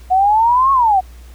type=exponential two-way sweep; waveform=sine; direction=up then down; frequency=728 to 1108 to 728 Hz; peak=-9 dBFS; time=0.1-1.01 s; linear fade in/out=20 ms; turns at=0.72 s; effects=added 60 Hz sine -35 dBFS peak until 1.34 s + pink hiss -48 dBFS RMS until 1.34 s